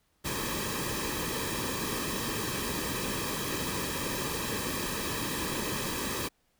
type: noise with comb filter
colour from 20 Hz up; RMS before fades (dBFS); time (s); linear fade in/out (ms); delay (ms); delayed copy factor
pink; -33; 0.24-6.29; 20; 1.4; -0.7
effects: pink hiss -72 dBFS RMS until 6.59 s